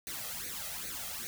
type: noise with flanger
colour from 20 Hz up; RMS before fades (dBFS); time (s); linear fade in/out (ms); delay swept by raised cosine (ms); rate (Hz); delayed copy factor
white; -40; 0.07-1.27; 0; 0.47 to 1.57; 2.5; +0.8
effects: none